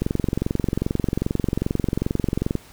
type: click train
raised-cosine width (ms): 3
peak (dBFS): -8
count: 58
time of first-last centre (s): 0.02-2.553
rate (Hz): 22.5
effects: pink hiss -48 dBFS RMS until 2.72 s